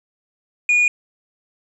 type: tone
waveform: triangle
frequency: 2445 Hz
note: D#7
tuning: 31 cents flat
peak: -11 dBFS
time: 0.69-0.88 s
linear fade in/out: 2 ms
effects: resampled to 22050 Hz